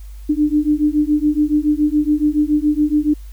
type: beating tone pair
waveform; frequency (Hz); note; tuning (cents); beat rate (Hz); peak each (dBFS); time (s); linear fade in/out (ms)
sine; 295.8 / 302.9; D4 / D#4; +13 / -46; 7.1; -16 / -16; 0.29-3.14; 10
effects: added 50 Hz sine -31 dBFS peak until 3.32 s + white hiss -52 dBFS RMS until 3.32 s